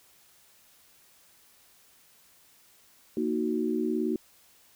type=chord; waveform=sine; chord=D# minor; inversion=second; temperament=equal; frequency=233.1 / 311.1 / 370 Hz; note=A#3 / D#4 / F#4; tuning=0 / 0 / 0 cents; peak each=-30 dBFS; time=3.17-4.16 s; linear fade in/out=2 ms; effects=white hiss -60 dBFS RMS until 4.75 s